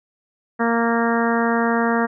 harmonic tone, 232 Hz, A#3, 8 cents flat, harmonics 1 / 2 / 3 / 4 / 5 / 6 / 7 / 8, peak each -20 / -23 / -25 / -26 / -27 / -28 / -28 / -29 dBFS, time 0.59-2.07 s, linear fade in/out 20 ms, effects none

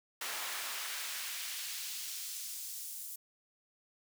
pink noise with high-pass filter sweep, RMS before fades -41 dBFS, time 0.21-3.16 s, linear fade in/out 5 ms, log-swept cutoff 860 to 9300 Hz, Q 0.78, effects none

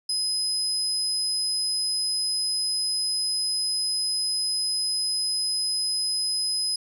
35% pulse tone, 5040 Hz, D#8, 21 cents sharp, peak -21 dBFS, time 0.09-6.76 s, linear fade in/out 5 ms, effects none

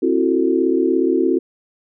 sine chord, F# half-diminished seventh, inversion second, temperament just, 266.4 / 333 / 370 / 444 Hz, C4 / E4 / F#4 / A4, +31 / +18 / 0 / +16 cents, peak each -20 / -18 / -18 / -23 dBFS, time 0.02-1.39 s, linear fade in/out 10 ms, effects none

